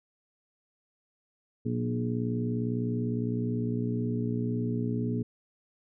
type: harmonic tone with a mistuned harmonic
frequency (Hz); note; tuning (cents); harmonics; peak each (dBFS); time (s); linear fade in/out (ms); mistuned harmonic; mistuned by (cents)
59.8; A#1; +45; 2 / 3 / 4 / 5 / 6 / 7; -31 / -38 / -31 / -38 / -47 / -37; 1.65-5.23; 10; 3; +18
effects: none